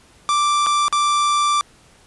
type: tone with dropouts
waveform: 45% pulse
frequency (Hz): 1174.7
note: D6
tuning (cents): 0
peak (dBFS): -15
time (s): 0.29-1.61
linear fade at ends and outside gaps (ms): 0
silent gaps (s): 0.663-0.668 / 0.882-0.926
effects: pink hiss -51 dBFS RMS until 2.06 s + resampled to 24000 Hz